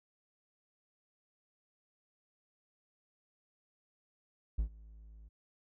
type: tone with ADSR envelope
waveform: triangle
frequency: 54 Hz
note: A1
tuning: 32 cents flat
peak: -25 dBFS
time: 4.58-5.29 s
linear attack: 11 ms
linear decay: 93 ms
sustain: -24 dB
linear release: 15 ms
effects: none